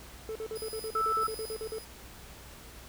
triangle tone bursts, 440 Hz, A4, in tune, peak -32 dBFS, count 14, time 0.29-1.784 s, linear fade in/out 0 ms, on 64 ms, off 46 ms
15% pulse tone with tremolo, 4978 Hz, D#8, in tune, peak -35 dBFS, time 0.55-1.85 s, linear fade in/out 10 ms, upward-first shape square, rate 1.5 Hz, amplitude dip 50%
sine tone, 1318.5 Hz, E6, in tune, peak -26 dBFS, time 0.95-1.27 s, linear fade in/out 5 ms
effects added 60 Hz sine -53 dBFS peak until 2.88 s + pink hiss -50 dBFS RMS until 2.88 s

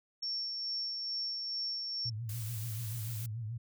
sine tone with tremolo, 5460 Hz, F8, 40 cents flat, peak -33 dBFS, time 0.22-2.1 s, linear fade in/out 10 ms, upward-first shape sine, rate 2.3 Hz, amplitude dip 30%
sine tone with vibrato, 112.4 Hz, A2, 37 cents sharp, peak -36 dBFS, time 2.05-3.58 s, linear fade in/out 10 ms, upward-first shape triangle, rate 6.9 Hz, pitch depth 140 cents each way
blue noise, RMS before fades -45 dBFS, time 2.29-3.26 s, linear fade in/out 2 ms
effects none

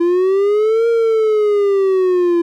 triangle linear two-way sweep, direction up then down, 338.9 to 466.2 to 338.9 Hz, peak -9 dBFS, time 0-2.42 s, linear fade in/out 10 ms, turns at 0.88 s, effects none

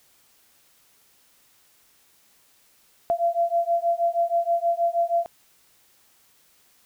sine beating tone pair, 680 / 686.3 Hz, F5 / F5, -46 / -30 cents, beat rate 6.3 Hz, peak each -23 dBFS, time 3.1-5.26 s, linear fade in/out 0 ms, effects white hiss -60 dBFS RMS until 6.85 s

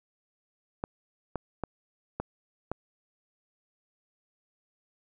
clicks, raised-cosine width 1 ms, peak -17 dBFS, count 5, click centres 0.839 / 1.357 / 1.637 / 2.2 / 2.716 s, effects none

